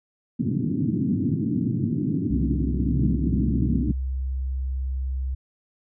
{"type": "band-pass noise", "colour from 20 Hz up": "white", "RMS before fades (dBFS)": -24, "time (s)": [0.39, 3.92], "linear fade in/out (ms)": 10, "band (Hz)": [100, 300], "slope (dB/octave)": 48}
{"type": "tone", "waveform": "sine", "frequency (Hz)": 65.41, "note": "C2", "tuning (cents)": 0, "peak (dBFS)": -24, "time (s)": [2.3, 5.35], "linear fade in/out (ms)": 10}
{"effects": []}